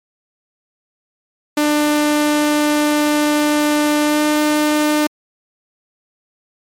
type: tone with pitch glide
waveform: sawtooth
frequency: 297.9 to 301 Hz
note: D4 to D4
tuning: +25 to +43 cents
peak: -9 dBFS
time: 1.57-5.07 s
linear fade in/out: 5 ms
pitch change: +18 cents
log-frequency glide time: 4.03-4.27 s
effects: MP3 64 kbps